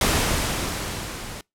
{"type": "noise with level ramp", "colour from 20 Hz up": "pink", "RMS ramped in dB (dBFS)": [-19, -36], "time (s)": [0.01, 1.41], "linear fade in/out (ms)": 2, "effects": ["noise-tail reverb RT60 0.2 s tail -25 dB re dry", "low-pass 12000 Hz 12 dB/octave"]}